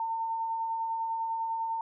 sine tone with tremolo, 905 Hz, A5, 48 cents sharp, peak -28 dBFS, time 0-1.81 s, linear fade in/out 2 ms, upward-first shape sine, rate 10 Hz, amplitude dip 25%, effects none

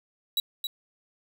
45% pulse tone with echo, 3896 Hz, B7, 24 cents flat, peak -23 dBFS, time 0.37-0.4 s, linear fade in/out 2 ms, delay 270 ms, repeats 1, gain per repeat -6 dB, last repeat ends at 0.67 s, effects none

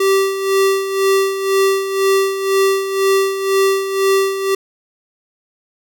square tone with tremolo, 388.8 Hz, G4, 14 cents flat, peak -11 dBFS, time 0-4.55 s, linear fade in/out 5 ms, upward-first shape sine, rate 2 Hz, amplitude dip 65%, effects none

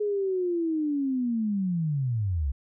sine linear sweep, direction down, 422.2 to 62.8 Hz, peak -24 dBFS, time 0-2.52 s, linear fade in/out 10 ms, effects none

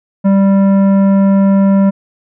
sine tone with tanh clipping, 196 Hz, G3, in tune, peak -8 dBFS, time 0.24-1.91 s, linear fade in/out 20 ms, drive 12 dB, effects none

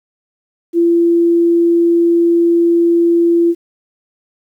sine tone, 340 Hz, F4, 46 cents flat, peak -8 dBFS, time 0.73-3.55 s, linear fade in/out 50 ms, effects 8-bit

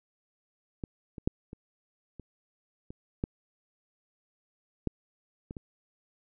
clicks, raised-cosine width 3 ms, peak -22 / -28 / -12 / -29 / -30 / -29 / -16 / -15 / -26 / -26 dBFS, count 10, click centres 0.838 / 1.182 / 1.275 / 1.531 / 2.197 / 2.905 / 3.239 / 4.873 / 5.509 / 5.568 s, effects none

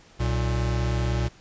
square tone pair together, 62.82 / 118.7 Hz, B1 / A#2, +30 / +32 cents, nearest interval major seventh, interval 1102 cents, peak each -26 dBFS, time 0.19-1.29 s, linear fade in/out 20 ms, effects pink hiss -53 dBFS RMS until 1.4 s + resampled to 16000 Hz

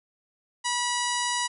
harmonic tone with a mistuned harmonic, 972 Hz, B5, 28 cents flat, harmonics 1 / 2 / 3 / 4 / 5 / 6 / 7 / 8 / 9 / 10, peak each -29 / -32 / -34 / -35 / -36 / -37 / -37 / -38 / -39 / -39 dBFS, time 0.64-1.48 s, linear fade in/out 20 ms, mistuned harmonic 9, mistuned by +33 cents, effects none

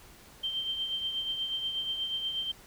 sine tone with tremolo, 3136 Hz, G7, in tune, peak -28 dBFS, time 0.43-2.52 s, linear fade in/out 10 ms, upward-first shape triangle, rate 8.3 Hz, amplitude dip 55%, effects pink hiss -54 dBFS RMS until 2.66 s

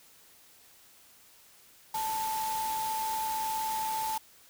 sine tone in noise, 880 Hz, A5, in tune, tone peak -30 dBFS, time 1.94-4.18 s, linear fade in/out 5 ms, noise white, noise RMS -39 dBFS, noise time 1.94-4.18 s, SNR +6 dB, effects white hiss -58 dBFS RMS until 4.49 s

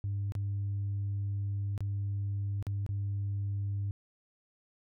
sine tone with dropouts, 100 Hz, G2, 35 cents sharp, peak -29 dBFS, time 0.04-3.91 s, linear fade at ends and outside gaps 0 ms, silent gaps 0.321-0.352 / 1.778-1.806 / 2.626-2.668 / 2.864-2.89 s, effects tanh soft clip ceiling -28 dBFS

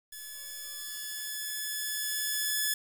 5% pulse tone with level ramp, 1717 Hz, A6, 43 cents flat, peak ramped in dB -31 to -16 dBFS, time 0.12-2.74 s, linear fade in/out 5 ms, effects 8-bit

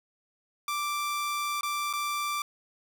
sawtooth tone with dropouts, 1174.7 Hz, D6, in tune, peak -25 dBFS, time 0.68-2.42 s, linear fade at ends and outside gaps 2 ms, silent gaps 1.61-1.631 / 1.929-1.935 s, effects none

